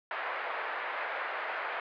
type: band-pass noise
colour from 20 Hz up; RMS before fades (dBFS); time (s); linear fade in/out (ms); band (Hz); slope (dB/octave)
white; -36; 0.11-1.8; 2; 510 to 2000; 24
effects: resampled to 11025 Hz